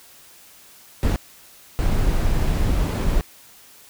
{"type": "noise bursts at uneven times", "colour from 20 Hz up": "brown", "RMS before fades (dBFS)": -19, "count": 2, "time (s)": [[1.03, 1.16], [1.79, 3.21]], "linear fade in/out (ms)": 0, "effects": ["white hiss -48 dBFS RMS until 3.89 s"]}